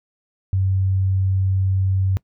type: tone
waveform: sine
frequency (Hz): 95.3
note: G2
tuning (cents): -48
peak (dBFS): -16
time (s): 0.53-2.17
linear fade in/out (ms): 0
effects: noise-tail reverb RT60 0.1 s tail -22 dB re dry